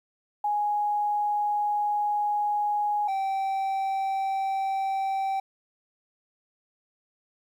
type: tone pair in turn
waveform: sine / triangle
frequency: 830.6 / 775.9 Hz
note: G#5 / G5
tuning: 0 / -18 cents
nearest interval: minor second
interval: 118 cents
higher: first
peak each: -23 dBFS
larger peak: neither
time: 0.44-3.08 / 3.08-5.4 s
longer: first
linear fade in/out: 5 ms
effects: 10-bit